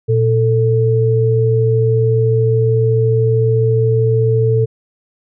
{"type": "tone pair together", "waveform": "sine", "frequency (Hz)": [117.7, 443.1], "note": ["A#2", "A4"], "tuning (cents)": [17, 12], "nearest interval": "octave + major seventh", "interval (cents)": 2295, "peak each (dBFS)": [-12, -14], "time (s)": [0.08, 4.66], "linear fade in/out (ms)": 20, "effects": []}